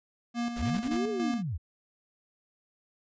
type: tone with tremolo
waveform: square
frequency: 237.1 Hz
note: A#3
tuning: 30 cents sharp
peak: -29 dBFS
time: 0.34-1.43 s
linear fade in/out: 50 ms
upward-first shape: square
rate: 3.5 Hz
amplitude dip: 50%
type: noise bursts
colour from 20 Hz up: pink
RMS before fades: -42 dBFS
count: 5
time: 0.56-0.971 s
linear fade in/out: 5 ms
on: 59 ms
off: 29 ms
type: linear two-way sweep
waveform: sine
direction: up then down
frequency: 46.25 to 440 to 62.3 Hz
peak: -30 dBFS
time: 0.58-1.58 s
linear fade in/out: 20 ms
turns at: 1.09 s
effects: resampled to 16000 Hz